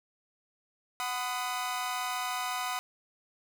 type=chord; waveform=sawtooth; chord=B major; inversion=second; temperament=equal with one note detuned; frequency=740 / 1006.2 / 1244.5 Hz; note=F#5 / B5 / D#6; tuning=0 / +32 / 0 cents; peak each=-32 / -32 / -33 dBFS; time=1-2.79 s; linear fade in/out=0 ms; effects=none